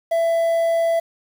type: tone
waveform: triangle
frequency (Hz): 666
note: E5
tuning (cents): +18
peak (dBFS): -14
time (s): 0.11-1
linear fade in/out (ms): 10
effects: 7-bit